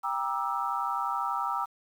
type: chord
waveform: sine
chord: E half-diminished seventh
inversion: first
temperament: just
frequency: 791.1 / 949.3 / 1186.7 / 1318.5 Hz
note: G5 / Bb5 / D6 / E6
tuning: +16 / +31 / +18 / 0 cents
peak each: -34 / -33 / -34 / -32 dBFS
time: 0.03-1.66 s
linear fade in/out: 20 ms
effects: 9-bit